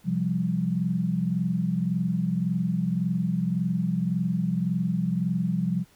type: chord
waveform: sine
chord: C suspended fourth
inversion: none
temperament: just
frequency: 130.81 / 174.42 / 196.22 Hz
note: C3 / F3 / G3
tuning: 0 / -2 / +2 cents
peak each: -31 / -25 / -28 dBFS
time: 0.04-5.85 s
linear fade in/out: 50 ms
effects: pink hiss -59 dBFS RMS until 5.95 s